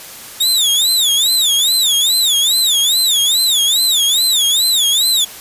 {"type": "tone with vibrato", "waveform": "sawtooth", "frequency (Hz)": 3648, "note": "A#7", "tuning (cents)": -38, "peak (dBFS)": -8, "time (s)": [0.4, 5.25], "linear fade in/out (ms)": 10, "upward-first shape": "sine", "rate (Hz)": 2.4, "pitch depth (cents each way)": 200, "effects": ["white hiss -33 dBFS RMS until 5.4 s", "resampled to 32000 Hz"]}